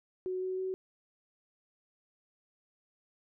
sine tone with pitch steps, 370 / 373 / 376 Hz, F#4 / F#4 / F#4, 0 / +14 / +28 cents, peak -32 dBFS, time 0.26-0.74 s, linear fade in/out 0 ms, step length 160 ms, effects none

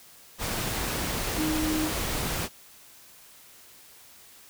sine tone in noise, 311.1 Hz, D#4, in tune, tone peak -26 dBFS, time 1.36-1.91 s, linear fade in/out 50 ms, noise pink, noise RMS -30 dBFS, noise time 0.38-2.49 s, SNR +1 dB, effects white hiss -52 dBFS RMS until 4.49 s

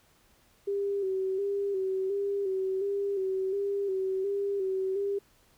sine tone with vibrato, 390 Hz, G4, 9 cents flat, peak -27 dBFS, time 0.67-5.19 s, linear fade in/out 10 ms, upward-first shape square, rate 1.4 Hz, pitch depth 44 cents each way, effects pink hiss -64 dBFS RMS until 5.57 s

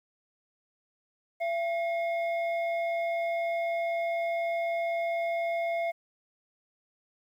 sine tone pair together, 676 / 2153 Hz, E5 / C7, +43 / +49 cents, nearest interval octave + minor sixth, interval 2006 cents, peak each -26 / -34 dBFS, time 1.4-5.92 s, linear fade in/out 20 ms, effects tanh soft clip ceiling -24 dBFS + 10-bit

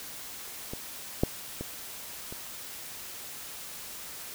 clicks, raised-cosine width 2 ms, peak -22 / -9 / -21 / -27 dBFS, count 4, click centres 0.735 / 1.235 / 1.61 / 2.325 s, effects white hiss -42 dBFS RMS until 4.34 s

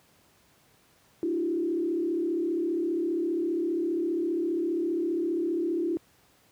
sine tone with frequency modulation, 338.1 Hz, E4, 44 cents sharp, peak -25 dBFS, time 1.23-5.97 s, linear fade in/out 0 ms, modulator 35 Hz, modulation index 0.98, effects pink hiss -62 dBFS RMS until 6.51 s + high-pass 80 Hz 12 dB/octave

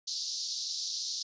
white band-pass noise, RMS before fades -36 dBFS, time 0.07-1.23 s, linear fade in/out 10 ms, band 4000 to 5900 Hz, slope 48 dB/octave, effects resampled to 16000 Hz

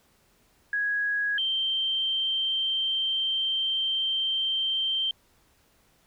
sine tone pair in turn, 1661.2 / 3136 Hz, G#6 / G7, 0 / 0 cents, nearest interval major seventh, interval 1100 cents, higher second, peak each -24 / -24 dBFS, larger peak neither, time 0.73-1.38 / 1.38-5.11 s, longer second, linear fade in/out 2 ms, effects pink hiss -64 dBFS RMS until 6.06 s

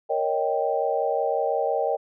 sine chord, Eb dominant seventh, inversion second, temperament equal with one note detuned, 466.2 / 556.6 / 622.3 / 784 Hz, Bb4 / Db5 / Eb5 / G5, 0 / +7 / 0 / 0 cents, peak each -27 dBFS, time 0.09-1.97 s, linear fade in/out 20 ms, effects none

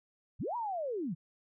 sine linear two-way sweep, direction up then down, 49 to 987.8 to 138.1 Hz, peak -33 dBFS, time 0.39-1.15 s, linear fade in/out 20 ms, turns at 0.56 s, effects none

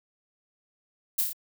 violet noise with echo, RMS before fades -24 dBFS, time 1.18-1.22 s, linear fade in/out 10 ms, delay 28 ms, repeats 4, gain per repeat -3 dB, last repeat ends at 1.332 s, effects none

